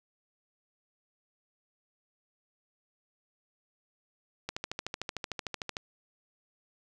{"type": "click train", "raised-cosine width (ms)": 0.2, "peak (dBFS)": -17, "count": 18, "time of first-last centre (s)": [4.49, 5.768], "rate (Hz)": 13.3, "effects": []}